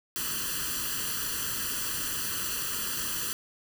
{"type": "noise with comb filter", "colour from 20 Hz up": "white", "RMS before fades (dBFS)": -32, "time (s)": [0.16, 3.33], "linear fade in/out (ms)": 0, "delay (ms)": 0.67, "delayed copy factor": 1, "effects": []}